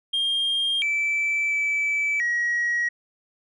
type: tone with pitch steps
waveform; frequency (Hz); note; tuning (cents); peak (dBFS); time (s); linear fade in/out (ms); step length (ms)
sine; 3213 / 2321 / 2308 / 1904; G7 / D7 / D7 / A#6; +42 / -21 / -31 / +36; -19; 0.13-2.89; 10; 690
effects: tanh soft clip ceiling -19 dBFS